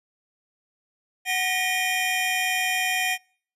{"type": "tone cluster", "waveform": "square", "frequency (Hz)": [743, 1857, 1937, 2427, 3147], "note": ["F#5", "A#6", "B6", "D#7", "G7"], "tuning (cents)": [7, -7, -34, -44, 6], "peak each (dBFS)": [-30, -31, -32, -27, -31], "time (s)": [1.25, 3.18], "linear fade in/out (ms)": 50, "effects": ["noise-tail reverb RT60 0.5 s tail -26 dB re dry", "resampled to 32000 Hz"]}